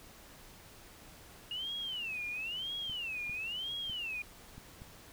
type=tone with vibrato; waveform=sine; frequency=2825 Hz; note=F7; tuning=19 cents sharp; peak=-36 dBFS; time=1.51-4.22 s; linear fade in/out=2 ms; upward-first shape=sine; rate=1 Hz; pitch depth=270 cents each way
type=clicks; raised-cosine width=5 ms; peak=-36 dBFS; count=5; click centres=2.897 / 3.296 / 3.897 / 4.58 / 4.819 s
effects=pink hiss -55 dBFS RMS until 5.12 s